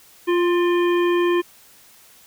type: harmonic tone with a mistuned harmonic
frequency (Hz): 349.2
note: F4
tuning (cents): 0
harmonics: 1 / 3 / 5 / 7 / 9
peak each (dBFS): -16 / -26 / -30 / -33 / -35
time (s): 0.27-1.42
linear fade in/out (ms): 20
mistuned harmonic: 5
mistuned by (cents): +33
effects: white hiss -50 dBFS RMS until 2.26 s